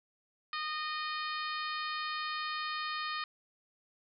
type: harmonic tone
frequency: 615 Hz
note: D#5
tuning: 20 cents flat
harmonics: 2 / 3 / 4 / 5 / 6 / 7 / 8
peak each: -37 / -41 / -44 / -46 / -46 / -44 / -50 dBFS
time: 0.53-3.24 s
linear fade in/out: 2 ms
effects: none